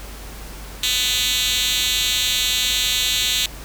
5% pulse tone with high-pass filter, 250.1 Hz, B3, 22 cents sharp, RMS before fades -20 dBFS, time 0.83-3.46 s, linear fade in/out 2 ms, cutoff 3900 Hz, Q 3.2, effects added 50 Hz sine -35 dBFS peak until 3.64 s + pink hiss -38 dBFS RMS until 3.64 s

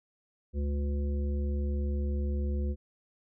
harmonic tone, 71.6 Hz, D2, 43 cents flat, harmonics 1 / 3 / 5 / 7, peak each -28 / -38 / -42 / -45 dBFS, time 0.53-2.76 s, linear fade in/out 50 ms, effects none

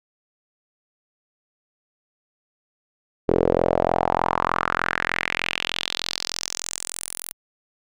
sawtooth tone with band-pass filter sweep, 43.29 Hz, F1, 14 cents flat, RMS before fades -24 dBFS, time 3.28-7.33 s, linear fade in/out 10 ms, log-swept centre 410 to 12000 Hz, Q 3.2, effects none

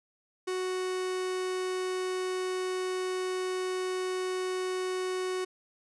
45% pulse tone, 370 Hz, F#4, in tune, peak -30 dBFS, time 0.47-5.45 s, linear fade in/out 10 ms, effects resampled to 24000 Hz

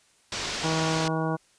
white low-pass noise, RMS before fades -32 dBFS, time 0.32-1.08 s, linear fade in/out 2 ms, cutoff 6000 Hz, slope 24 dB/octave
harmonic tone, 160.2 Hz, E3, 49 cents flat, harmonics 1 / 2 / 3 / 4 / 5 / 6 / 7 / 9, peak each -28 / -31 / -33 / -34 / -35 / -36 / -36 / -38 dBFS, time 0.63-1.37 s, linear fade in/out 20 ms
effects white hiss -62 dBFS RMS until 1.58 s + resampled to 22050 Hz

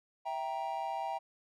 triangle chord, E diminished, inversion none, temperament equal with one note detuned, 659.3 / 784 / 939.4 Hz, E5 / G5 / Bb5, 0 / 0 / +13 cents, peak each -39 / -35 / -37 dBFS, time 0.25-1.19 s, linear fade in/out 20 ms, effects none

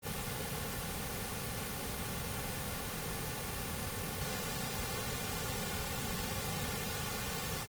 pink noise with comb filter, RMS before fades -38 dBFS, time 0.02-7.67 s, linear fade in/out 50 ms, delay 3.1 ms, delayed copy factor -0.85, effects Opus 24 kbps

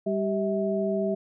sine tone cluster, 198 / 389.3 / 646 Hz, G3 / G4 / E5, +18 / -12 / -35 cents, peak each -28 dBFS, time 0.06-1.15 s, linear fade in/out 10 ms, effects none

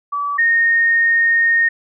sine tone pair in turn, 1149 / 1847.2 Hz, D6 / A#6, -38 / -16 cents, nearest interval minor sixth, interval 822 cents, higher second, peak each -18 / -11 dBFS, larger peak second, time 0.12-0.38 / 0.38-1.69 s, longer second, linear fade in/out 10 ms, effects none

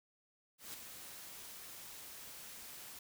white noise with ADSR envelope, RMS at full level -45 dBFS, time 0.58-2.99 s, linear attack 160 ms, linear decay 4 ms, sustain -6 dB, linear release 4 ms, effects none

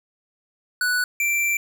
square tone pair in turn, 1480 / 2349 Hz, F#6 / D7, 0 / 0 cents, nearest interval minor sixth, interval 800 cents, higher second, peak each -20 dBFS, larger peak neither, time 0.81-1.04 / 1.2-1.57 s, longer second, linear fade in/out 2 ms, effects none

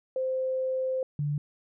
sine tone pair in turn, 520 / 146.34 Hz, C5 / D3, -11 / -6 cents, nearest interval octave + minor seventh, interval 2195 cents, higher first, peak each -26 / -26 dBFS, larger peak neither, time 0.16-1.03 / 1.19-1.38 s, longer first, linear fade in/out 2 ms, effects none

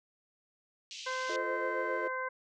pink band-pass noise, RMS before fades -45 dBFS, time 0.91-1.36 s, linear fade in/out 0 ms, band 2500 to 6600 Hz, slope 48 dB/octave
harmonic tone, 516 Hz, C5, 24 cents flat, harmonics 1 / 2 / 3 / 4, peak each -39 / -37 / -38 / -43 dBFS, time 1.06-2.29 s, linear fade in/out 10 ms
triangle chord, F dominant seventh, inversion none, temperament equal, 349.2 / 440 / 523.3 / 622.3 Hz, F4 / A4 / C5 / Eb5, 0 / 0 / 0 / 0 cents, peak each -38 dBFS, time 1.29-2.08 s, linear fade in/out 5 ms
effects none

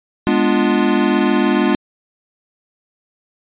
square chord, G# diminished seventh, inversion none, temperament equal, 207.7 / 246.9 / 293.7 / 349.2 Hz, G#3 / B3 / D4 / F4, 0 / 0 / 0 / 0 cents, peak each -19 dBFS, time 0.27-1.75 s, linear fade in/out 0 ms, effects resampled to 8000 Hz

